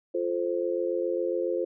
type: chord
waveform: sine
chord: F major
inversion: none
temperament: just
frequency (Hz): 349.2 / 436.5 / 523.8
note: F4 / A4 / C5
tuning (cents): 0 / -14 / +2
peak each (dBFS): -29 / -32 / -29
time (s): 0.14-1.65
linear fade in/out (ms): 10
effects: none